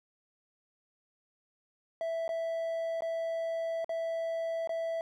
triangle tone with dropouts, 659.3 Hz, E5, in tune, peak -29 dBFS, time 2.01-5.01 s, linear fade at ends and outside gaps 1 ms, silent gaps 2.279-2.291 / 3.007-3.021 / 3.845-3.893 / 4.674-4.693 s, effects none

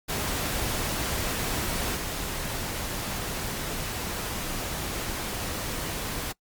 pink noise with level steps, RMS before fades -29 / -32 dBFS, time 0.08-6.33 s, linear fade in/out 20 ms, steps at 1.96 s, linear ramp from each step 5 ms, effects noise-tail reverb RT60 0.1 s tail -23 dB re dry + Opus 48 kbps

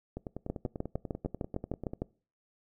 two click trains, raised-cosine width 2 ms, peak -19 / -24 dBFS, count 11 / 19, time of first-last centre 0.5-2.02 / 0.17-1.935 s, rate 6.58 / 10.2 Hz, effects noise-tail reverb RT60 0.4 s tail -23 dB re dry

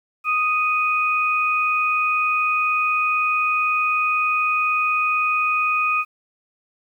sine tone pair together, 1244.5 / 2489 Hz, D#6 / D#7, 0 / 0 cents, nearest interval octave, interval 1200 cents, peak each -20 dBFS, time 0.24-6.05 s, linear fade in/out 50 ms, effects 9-bit

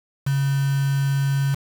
sine tone with quantisation, 138.3 Hz, C#3, 4 cents flat, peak -18 dBFS, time 0.26-1.55 s, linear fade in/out 10 ms, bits 5, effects none

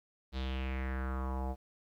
square tone with low-pass filter sweep, 65.41 Hz, C2, in tune, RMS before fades -36 dBFS, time 0.32-1.56 s, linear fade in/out 50 ms, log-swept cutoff 4100 to 720 Hz, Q 3.6, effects 11-bit

